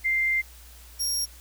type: tone pair in turn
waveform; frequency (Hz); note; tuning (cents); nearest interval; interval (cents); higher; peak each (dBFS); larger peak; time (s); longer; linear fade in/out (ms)
sine / 25% pulse; 2093 / 5588; C7 / F8; 0 / 0; octave + perfect fourth; 1700; second; -21 / -20; second; 0.04-0.42 / 0.99-1.26; first; 20
effects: added 60 Hz sine -47 dBFS peak until 1.4 s + white hiss -51 dBFS RMS until 1.4 s